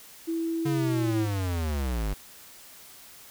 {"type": "tone with pitch glide", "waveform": "sine", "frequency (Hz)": [329.6, 327.3], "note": ["E4", "E4"], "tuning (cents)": [0, -12], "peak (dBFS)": -26, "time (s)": [0.27, 1.27], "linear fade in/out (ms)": 20, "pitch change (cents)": -12, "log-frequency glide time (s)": [0.51, 0.84]}
{"type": "linear sweep", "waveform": "square", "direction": "down", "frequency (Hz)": [144, 47.49], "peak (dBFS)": -27, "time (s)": [0.65, 2.14], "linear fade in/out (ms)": 10}
{"effects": ["white hiss -49 dBFS RMS until 3.3 s"]}